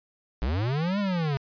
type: linear two-way sweep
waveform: square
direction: up then down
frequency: 53.6 to 208.2 to 133.5 Hz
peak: -25 dBFS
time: 0.42-1.37 s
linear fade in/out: 0 ms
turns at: 0.99 s
effects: resampled to 11025 Hz